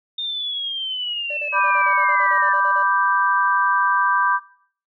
sine linear sweep, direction down, 3652 to 1757 Hz, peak -23 dBFS, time 0.18-2.53 s, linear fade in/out 5 ms
triangle tone bursts, 587.3 Hz, D5, in tune, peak -28 dBFS, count 14, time 1.3-2.829 s, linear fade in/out 5 ms, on 73 ms, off 39 ms
sine chord, G major, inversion first, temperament equal, 987.8 / 1174.7 / 1568 Hz, B5 / D6 / G6, 0 / 0 / 0 cents, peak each -20 dBFS, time 1.52-4.4 s, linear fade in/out 50 ms
effects noise-tail reverb RT60 0.5 s tail -17 dB re dry

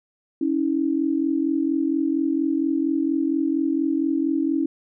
sine tone pair together, 278.2 / 322.5 Hz, C#4 / E4, +6 / -38 cents, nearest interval minor third, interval 256 cents, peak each -22 dBFS, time 0.41-4.66 s, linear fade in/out 5 ms, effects none

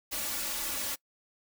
white noise with comb filter, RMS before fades -34 dBFS, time 0.11-0.96 s, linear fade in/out 20 ms, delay 3.5 ms, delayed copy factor +0.85, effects noise-tail reverb RT60 0.1 s tail -24 dB re dry

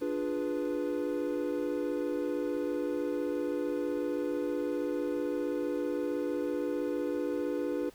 triangle chord, D diminished seventh, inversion none, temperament equal, 293.7 / 349.2 / 415.3 / 493.9 Hz, D4 / F4 / Ab4 / Cb5, 0 / 0 / 0 / 0 cents, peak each -32 / -34 / -36 / -33 dBFS, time 0.01-7.9 s, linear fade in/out 10 ms, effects pink hiss -58 dBFS RMS until 7.94 s

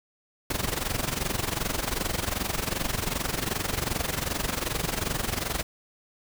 pink noise with amplitude modulation, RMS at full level -26 dBFS, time 0.5-5.63 s, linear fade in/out 5 ms, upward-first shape sine, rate 22.6 Hz, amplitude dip 80%, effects none

